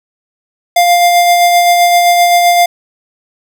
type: tone with tremolo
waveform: square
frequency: 700 Hz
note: F5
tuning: 4 cents sharp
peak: -5 dBFS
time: 0.76-2.66 s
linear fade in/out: 5 ms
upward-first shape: sine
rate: 7.7 Hz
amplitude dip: 30%
effects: none